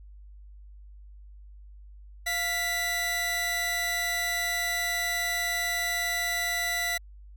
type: tone pair together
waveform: sawtooth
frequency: 698.4 / 1975.5 Hz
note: F5 / B6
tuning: 0 / 0 cents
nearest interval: octave + tritone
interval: 1800 cents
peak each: -30 / -24 dBFS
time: 2.26-6.98 s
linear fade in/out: 10 ms
effects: added 50 Hz sine -45 dBFS peak until 7.36 s